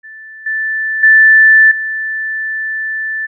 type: tone with level steps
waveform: sine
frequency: 1760 Hz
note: A6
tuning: in tune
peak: -30 / -14 / -3 / -16 dBFS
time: 0.03-3.27 s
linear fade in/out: 20 ms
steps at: 0.46 / 1.03 / 1.71 s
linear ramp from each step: 5 ms
effects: none